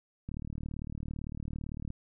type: click train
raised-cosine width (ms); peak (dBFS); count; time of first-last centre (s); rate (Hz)
5; -26; 62; 0.29-1.904; 37.8
effects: none